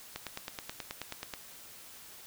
click train, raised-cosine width 0.2 ms, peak -20 dBFS, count 12, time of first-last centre 0.16-1.338 s, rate 9.34 Hz, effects white hiss -51 dBFS RMS until 2.26 s

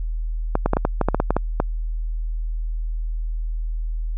clicks, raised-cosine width 1 ms, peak -4 dBFS, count 12, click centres 0.554 / 0.66 / 0.734 / 0.769 / 0.851 / 1.013 / 1.086 / 1.146 / 1.201 / 1.306 / 1.366 / 1.601 s, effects added 40 Hz sine -22 dBFS peak until 4.17 s

